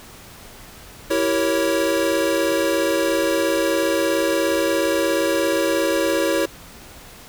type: chord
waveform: square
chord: E diminished seventh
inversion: none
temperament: equal with one note detuned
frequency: 329.6 / 386.6 / 466.2 / 554.4 Hz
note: E4 / G4 / Bb4 / Db5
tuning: 0 / -24 / 0 / 0 cents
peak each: -23 / -26 / -27 / -22 dBFS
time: 1.1-6.46 s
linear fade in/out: 10 ms
effects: pink hiss -42 dBFS RMS until 7.28 s